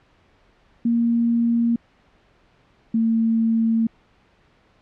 sine tone pair in turn, 233.7 / 226.1 Hz, A#3 / A3, +5 / +47 cents, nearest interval minor second, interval 58 cents, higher first, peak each -16 dBFS, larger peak neither, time 0.85-1.76 / 2.94-3.87 s, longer second, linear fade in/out 5 ms, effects pink hiss -58 dBFS RMS until 4.81 s + low-pass 3000 Hz 12 dB/octave

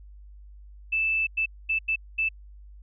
sine tone bursts at uneven times, 2637 Hz, E7, in tune, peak -22 dBFS, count 5, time 0.92-1.27 / 1.37-1.46 / 1.69-1.79 / 1.88-1.96 / 2.18-2.29 s, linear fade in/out 10 ms, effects added 50 Hz sine -44 dBFS peak until 2.82 s

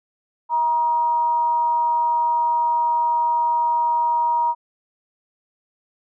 sine tone with amplitude modulation, 948 Hz, A#5, 29 cents sharp, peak -15 dBFS, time 0.49-4.55 s, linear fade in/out 50 ms, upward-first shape sine, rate 299 Hz, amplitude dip 30%, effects none

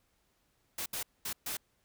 white noise bursts at uneven times, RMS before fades -37 dBFS, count 4, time 0.78-0.86 / 0.93-1.03 / 1.25-1.33 / 1.46-1.57 s, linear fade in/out 5 ms, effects pink hiss -74 dBFS RMS until 1.84 s

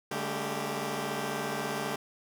10% pulse tone cluster, 144 / 204 / 223.4 / 391.1 Hz, D3 / G#3 / A3 / G4, -34 / -31 / +27 / -4 cents, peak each -29 dBFS, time 0.11-1.96 s, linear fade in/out 5 ms, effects none

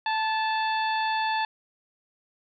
harmonic tone with a mistuned harmonic, 880 Hz, A5, in tune, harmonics 1 / 2 / 3 / 4 / 5, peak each -25 / -31 / -35 / -37 / -39 dBFS, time 0.06-1.45 s, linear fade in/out 2 ms, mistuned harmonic 2, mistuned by -22 cents, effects none

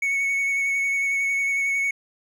triangle tone with vibrato, 2217 Hz, C#7, in tune, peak -19 dBFS, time 0.02-1.91 s, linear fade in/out 5 ms, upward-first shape sine, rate 11 Hz, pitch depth 15 cents each way, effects none

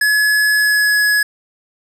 square tone with pitch glide, 1700 to 1687.3 Hz, G#6 to G#6, +40 to +27 cents, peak -12 dBFS, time 0.01-1.23 s, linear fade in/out 5 ms, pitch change -13 cents, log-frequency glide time 0.54-0.98 s, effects resampled to 32000 Hz + 7-bit

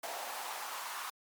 pink noise with high-pass filter sweep, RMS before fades -41 dBFS, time 0.03-1.1 s, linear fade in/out 5 ms, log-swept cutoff 680 to 1100 Hz, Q 2.6, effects MP3 96 kbps

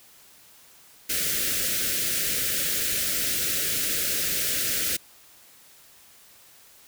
white band-stop noise, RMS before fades -26 dBFS, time 1.09-4.97 s, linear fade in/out 10 ms, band 600 to 1400 Hz, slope 48 dB/octave, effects white hiss -53 dBFS RMS until 6.87 s

